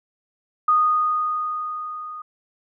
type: tone with level ramp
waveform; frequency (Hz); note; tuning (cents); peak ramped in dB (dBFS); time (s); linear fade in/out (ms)
sine; 1236; D#6; -12; -13 to -32; 0.68-2.22; 5
effects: none